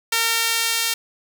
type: tone with high-pass filter sweep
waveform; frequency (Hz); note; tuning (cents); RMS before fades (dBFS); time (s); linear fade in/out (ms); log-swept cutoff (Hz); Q
sawtooth; 457.6; A#4; -32; -21; 0.12-0.94; 5; 1800 to 2900; 0.73
effects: none